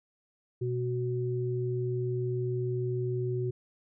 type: tone pair together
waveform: sine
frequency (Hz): 123.38 / 370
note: B2 / F#4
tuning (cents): -1 / 0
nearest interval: octave + perfect fifth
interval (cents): 1901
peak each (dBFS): -30 / -32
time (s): 0.61-3.51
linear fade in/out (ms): 10
effects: none